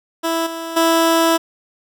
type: tone with level steps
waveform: 15% pulse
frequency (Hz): 329.6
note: E4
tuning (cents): 0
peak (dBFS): -11 / -19 / -6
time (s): 0.23-1.38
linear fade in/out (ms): 20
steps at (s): 0.46 / 0.76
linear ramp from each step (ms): 10
effects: none